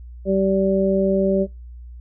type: harmonic tone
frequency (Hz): 193.3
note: G3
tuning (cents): -24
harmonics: 1 / 2 / 3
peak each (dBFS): -20 / -20 / -20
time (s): 0.25-1.47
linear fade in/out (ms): 50
effects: noise-tail reverb RT60 0.2 s tail -20 dB re dry + added 60 Hz sine -35 dBFS peak until 2 s